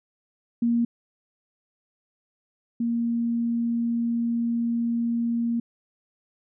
sine tone pair in turn, 235.1 / 233.9 Hz, A#3 / A#3, +15 / +6 cents, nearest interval unison, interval 9 cents, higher first, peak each -19 / -22 dBFS, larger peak first, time 0.62-0.85 / 2.8-5.6 s, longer second, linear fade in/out 5 ms, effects none

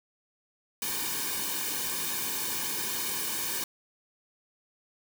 white noise with comb filter, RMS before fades -32 dBFS, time 0.82-3.64 s, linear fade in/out 2 ms, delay 1.5 ms, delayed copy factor -1, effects none

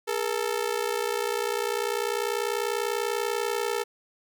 sawtooth ring-modulated tone, 442.1 Hz, A4, 8 cents sharp, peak -19 dBFS, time 0.07-3.84 s, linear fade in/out 20 ms, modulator 30.1 Hz, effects none

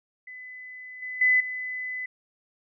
sine tone with level steps, 2009 Hz, B6, 29 cents sharp, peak -39 / -32 / -17 / -30 dBFS, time 0.27-2.06 s, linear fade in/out 5 ms, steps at 1.02 / 1.21 / 1.4 s, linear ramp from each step 5 ms, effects none

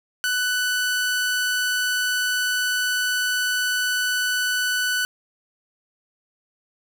sawtooth tone, 1492 Hz, F#6, 14 cents sharp, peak -17 dBFS, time 0.24-5.05 s, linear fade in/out 0 ms, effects none

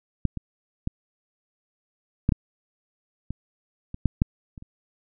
clicks, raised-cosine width 5 ms, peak -9 / -18 / -13 / -7 / -8 / -18 / -21 / -7 / -6 / -27 / -30 dBFS, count 11, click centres 0.253 / 0.373 / 0.874 / 2.291 / 2.322 / 3.306 / 3.944 / 4.057 / 4.219 / 4.578 / 4.624 s, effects none

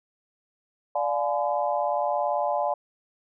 sine chord, D diminished seventh, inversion none, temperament just, 587.3 / 704.8 / 845.8 / 1014.9 Hz, D5 / F5 / Ab5 / Cb6, 0 / +16 / +31 / +47 cents, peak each -27 / -28 / -28 / -32 dBFS, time 0.95-2.74 s, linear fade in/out 5 ms, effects none

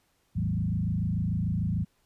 sine tone with frequency modulation, 138.3 Hz, C#3, 4 cents flat, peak -25 dBFS, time 0.35-1.85 s, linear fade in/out 20 ms, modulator 26.8 Hz, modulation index 2.3, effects pink hiss -70 dBFS RMS until 2.05 s + resampled to 32000 Hz

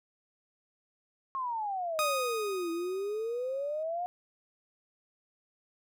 sine exponential two-way sweep, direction down then up, 1089 to 329.9 to 725 Hz, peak -31 dBFS, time 1.35-4.06 s, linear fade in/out 0 ms, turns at 2.71 s
sawtooth tone with exponential decay, 1244.5 Hz, D#6, in tune, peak -23 dBFS, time 1.99-3.83 s, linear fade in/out 0 ms, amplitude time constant 400 ms
effects none

